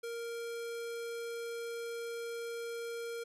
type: tone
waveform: square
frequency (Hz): 466.2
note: A#4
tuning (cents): 0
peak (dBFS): -39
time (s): 0.03-3.24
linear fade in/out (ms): 10
effects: resampled to 32000 Hz